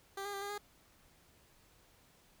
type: tone with pitch steps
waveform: 15% pulse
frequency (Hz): 393.1 / 406.1 / 395.7 / 404.7 / 411.8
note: G4 / G#4 / G4 / G#4 / G#4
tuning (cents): +5 / -39 / +16 / -45 / -15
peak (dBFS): -33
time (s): 0.17-0.58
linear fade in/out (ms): 5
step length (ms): 82
effects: pink hiss -66 dBFS RMS until 2.4 s